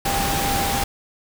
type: tone in noise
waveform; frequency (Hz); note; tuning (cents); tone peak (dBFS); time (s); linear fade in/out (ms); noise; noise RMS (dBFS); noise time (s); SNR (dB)
sine; 795; G5; +24; -24; 0.05-0.84; 5; pink; -23; 0.05-0.84; -4
effects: none